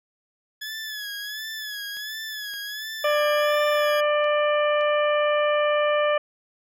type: tone with vibrato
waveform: 20% pulse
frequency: 1702 Hz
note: G#6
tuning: 42 cents sharp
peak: -26 dBFS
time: 0.61-4.01 s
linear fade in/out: 10 ms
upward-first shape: sine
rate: 1.4 Hz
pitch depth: 65 cents each way
type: click train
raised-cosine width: 0.2 ms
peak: -29 dBFS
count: 6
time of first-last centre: 1.97-4.811 s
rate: 1.76 Hz
type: harmonic tone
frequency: 594 Hz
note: D5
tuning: 20 cents sharp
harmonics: 1 / 2 / 3 / 4 / 5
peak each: -20 / -26 / -30 / -32 / -34 dBFS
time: 3.04-6.18 s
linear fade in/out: 5 ms
effects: none